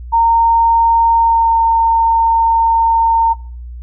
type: tone with pitch glide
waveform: sine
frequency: 920 to 912.6 Hz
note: A#5 to A#5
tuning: -23 to -37 cents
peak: -8 dBFS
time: 0.12-3.34 s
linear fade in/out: 20 ms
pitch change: -14 cents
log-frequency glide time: 1.15-1.57 s
effects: noise-tail reverb RT60 0.4 s tail -21 dB re dry + added 60 Hz sine -26 dBFS peak until 3.82 s